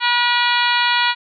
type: harmonic tone with a mistuned harmonic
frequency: 482.2 Hz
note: B4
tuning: 41 cents flat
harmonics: 2 / 3 / 4 / 5 / 6 / 7 / 8 / 9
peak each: -19 / -21 / -22 / -23 / -24 / -24 / -25 / -26 dBFS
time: 0-1.15 s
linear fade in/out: 50 ms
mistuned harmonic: 8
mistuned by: +20 cents
effects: none